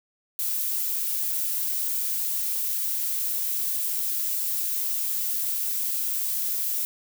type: noise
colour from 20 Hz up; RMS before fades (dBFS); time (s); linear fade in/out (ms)
violet; -27; 0.39-6.85; 0
effects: none